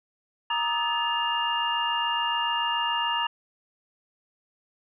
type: tone cluster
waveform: sine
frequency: 939 / 1207 / 1274 / 1728 / 2815 Hz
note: A#5 / D6 / D#6 / A6 / F7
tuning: +12 / +47 / +41 / -32 / +13 cents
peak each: -27 / -35 / -35 / -33 / -28 dBFS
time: 0.5-3.27 s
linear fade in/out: 5 ms
effects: none